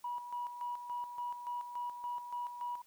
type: tone with tremolo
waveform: sine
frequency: 970 Hz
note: B5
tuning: 31 cents flat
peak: -35 dBFS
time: 0.04-2.82 s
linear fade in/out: 5 ms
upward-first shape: square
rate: 3.5 Hz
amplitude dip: 60%
effects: tanh soft clip ceiling -31 dBFS + white hiss -67 dBFS RMS until 2.86 s